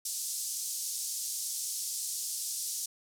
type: band-pass noise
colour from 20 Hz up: pink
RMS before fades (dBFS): -36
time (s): 0.05-2.86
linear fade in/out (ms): 5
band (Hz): 5400 to 12000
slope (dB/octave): 24
effects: none